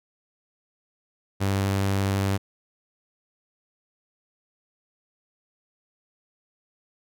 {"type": "tone with vibrato", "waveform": "sawtooth", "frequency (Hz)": 98, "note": "G2", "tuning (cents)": 0, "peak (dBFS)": -18, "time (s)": [1.4, 2.38], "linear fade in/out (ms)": 20, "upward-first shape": "triangle", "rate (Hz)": 12, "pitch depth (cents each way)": 8, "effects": []}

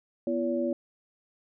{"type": "tone cluster", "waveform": "sine", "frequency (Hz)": [246.5, 339.1, 568], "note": ["B3", "E4", "C#5"], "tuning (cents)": [-3, 49, 42], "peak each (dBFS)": -30, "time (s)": [0.27, 0.73], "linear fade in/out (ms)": 2, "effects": []}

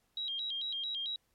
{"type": "tone with vibrato", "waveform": "sine", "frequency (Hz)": 3520, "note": "A7", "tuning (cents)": 0, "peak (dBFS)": -34, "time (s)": [0.17, 1.16], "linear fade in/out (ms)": 2, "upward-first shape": "square", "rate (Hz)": 4.5, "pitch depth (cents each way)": 160, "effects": ["pink hiss -75 dBFS RMS until 1.34 s", "MP3 64 kbps"]}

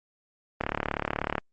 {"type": "click train", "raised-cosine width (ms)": 0.5, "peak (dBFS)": -11, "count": 29, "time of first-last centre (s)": [0.61, 1.381], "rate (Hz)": 36.3, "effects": ["Opus 32 kbps"]}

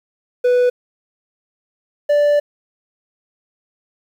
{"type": "tone pair in turn", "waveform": "triangle", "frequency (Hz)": [493.9, 585.1], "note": ["B4", "D5"], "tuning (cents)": [0, -7], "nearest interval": "minor third", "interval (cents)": 293, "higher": "second", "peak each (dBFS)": -9, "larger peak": "neither", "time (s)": [[0.44, 0.7], [2.09, 2.4]], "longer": "second", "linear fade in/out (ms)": 10, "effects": ["8-bit"]}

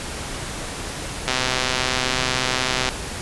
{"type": "click train", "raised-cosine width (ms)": 0.2, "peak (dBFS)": -3, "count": 207, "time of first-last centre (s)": [1.28, 2.889], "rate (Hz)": 128, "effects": ["pink hiss -30 dBFS RMS until 3.21 s", "resampled to 24000 Hz"]}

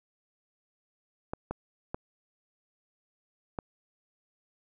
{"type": "clicks", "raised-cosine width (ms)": 1, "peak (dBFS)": -19, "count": 4, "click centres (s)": [1.335, 1.51, 1.945, 3.588], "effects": []}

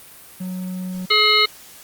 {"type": "tone", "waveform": "triangle", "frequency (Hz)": 184, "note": "F#3", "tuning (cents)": -9, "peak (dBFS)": -23, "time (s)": [0.4, 1.06], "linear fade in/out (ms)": 10}
{"type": "harmonic tone", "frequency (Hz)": 424.4, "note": "G#4", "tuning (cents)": 38, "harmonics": [1, 3, 5, 7, 9, 10], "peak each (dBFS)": [-23, -20, -18, -21, -20, -18], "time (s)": [1.1, 1.46], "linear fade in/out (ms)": 10}
{"effects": ["white hiss -43 dBFS RMS until 1.83 s", "Opus 32 kbps"]}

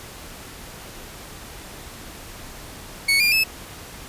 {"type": "tone with pitch steps", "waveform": "30% pulse", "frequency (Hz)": [2217, 2404, 2606], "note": ["C#7", "D7", "E7"], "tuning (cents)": [0, 40, -20], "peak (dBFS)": -13, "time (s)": [3.08, 3.44], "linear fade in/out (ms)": 10, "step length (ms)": 120, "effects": ["pink hiss -39 dBFS RMS until 4.08 s", "resampled to 32000 Hz"]}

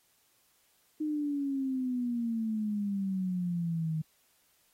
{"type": "exponential sweep", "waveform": "sine", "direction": "down", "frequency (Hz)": [309, 155.56], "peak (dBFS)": -29, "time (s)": [1, 4.02], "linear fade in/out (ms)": 10, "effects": ["white hiss -69 dBFS RMS until 4.73 s", "AAC 48 kbps"]}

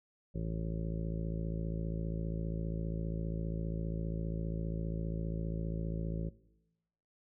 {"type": "harmonic tone", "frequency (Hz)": 55, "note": "A1", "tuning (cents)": 0, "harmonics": [1, 2, 3, 4, 5, 6, 7, 8, 9, 10], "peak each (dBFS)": [-38, -42, -38, -49, -51, -49, -49, -51, -57, -50], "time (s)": [0.34, 6.3], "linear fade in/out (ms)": 20, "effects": ["noise-tail reverb RT60 1.0 s tail -20 dB re dry"]}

